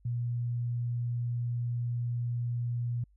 sine tone, 120 Hz, B2, 49 cents flat, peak -29 dBFS, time 0.05-3.04 s, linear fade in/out 5 ms, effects added 50 Hz sine -60 dBFS peak until 3.16 s

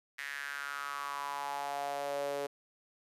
sawtooth tone with high-pass filter sweep, 141.9 Hz, C#3, 41 cents sharp, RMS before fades -38 dBFS, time 0.18-2.47 s, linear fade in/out 10 ms, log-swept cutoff 1900 to 480 Hz, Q 5.3, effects resampled to 32000 Hz

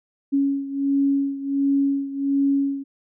sine beating tone pair, 277.2 / 278.6 Hz, C#4 / C#4, 0 / +9 cents, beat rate 1.4 Hz, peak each -20 / -24 dBFS, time 0.32-2.84 s, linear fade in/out 20 ms, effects none

